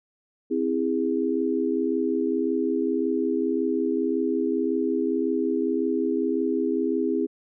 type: chord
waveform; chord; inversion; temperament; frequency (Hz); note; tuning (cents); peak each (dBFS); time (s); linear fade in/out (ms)
sine; C augmented; none; just; 261.6 / 327 / 408.8; C4 / E4 / G#4; 0 / -14 / -27; -26; 0.5-7.27; 20
effects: none